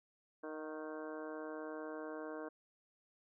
harmonic tone with a mistuned harmonic, 155.56 Hz, D#3, in tune, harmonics 2 / 3 / 4 / 5 / 6 / 7 / 8 / 9 / 10, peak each -47 / -47 / -49 / -57 / -57 / -54 / -62 / -58 / -55 dBFS, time 0.43-2.49 s, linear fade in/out 10 ms, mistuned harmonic 5, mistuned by -42 cents, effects none

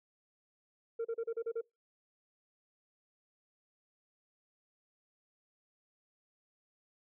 sine tone bursts, 458.9 Hz, A#4, 27 cents flat, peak -30 dBFS, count 7, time 0.99-1.613 s, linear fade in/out 10 ms, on 59 ms, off 35 ms, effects noise-tail reverb RT60 0.2 s tail -24 dB re dry + tanh soft clip ceiling -32 dBFS

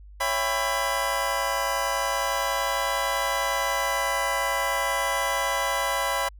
25% pulse chord, C# half-diminished seventh, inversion none, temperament just, 554.4 / 665.2 / 798.3 / 997.9 Hz, C#5 / E5 / G5 / B5, 0 / +16 / +31 / +18 cents, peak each -26 / -28 / -28 / -23 dBFS, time 0.2-6.29 s, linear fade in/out 10 ms, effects added 50 Hz sine -43 dBFS peak until 6.39 s

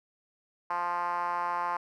5% pulse tone with band-pass filter, 174.61 Hz, F3, in tune, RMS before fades -31 dBFS, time 0.7-1.77 s, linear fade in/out 5 ms, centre 970 Hz, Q 4.8, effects none

